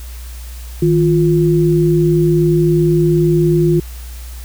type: tone pair together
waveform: sine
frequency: 157.13 / 349.2 Hz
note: D#3 / F4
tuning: +17 / 0 cents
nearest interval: octave + major second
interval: 1383 cents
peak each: -12 dBFS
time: 0.82-3.8 s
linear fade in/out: 5 ms
effects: added 60 Hz sine -27 dBFS peak until 4.44 s + white hiss -39 dBFS RMS until 4.44 s